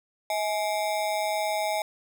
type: ring-modulated tone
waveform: square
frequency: 739 Hz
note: F#5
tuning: 2 cents flat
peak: -23 dBFS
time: 0.3-1.82 s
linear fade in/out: 2 ms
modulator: 99 Hz
effects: none